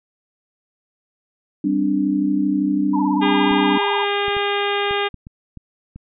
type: chord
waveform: sine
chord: G suspended fourth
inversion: none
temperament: just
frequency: 196 / 261.3 / 294 Hz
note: G3 / C4 / D4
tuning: 0 / -2 / +2 cents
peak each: -22 / -23 / -18 dBFS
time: 1.64-3.78 s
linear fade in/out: 5 ms
type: tone with vibrato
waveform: sine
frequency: 919 Hz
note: A#5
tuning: 25 cents flat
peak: -22 dBFS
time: 2.93-4.05 s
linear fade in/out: 10 ms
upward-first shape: sine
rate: 17 Hz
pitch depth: 130 cents each way
type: harmonic tone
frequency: 405.2 Hz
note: G#4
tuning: 43 cents flat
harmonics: 1 / 2 / 3 / 4 / 5 / 6 / 7 / 8 / 9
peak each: -22 / -25 / -27 / -28 / -29 / -30 / -30 / -31 / -32 dBFS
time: 3.21-5.09 s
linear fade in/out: 20 ms
type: clicks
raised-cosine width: 5 ms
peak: -24 dBFS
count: 8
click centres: 3.513 / 4.282 / 4.367 / 4.91 / 5.143 / 5.269 / 5.573 / 5.96 s
effects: none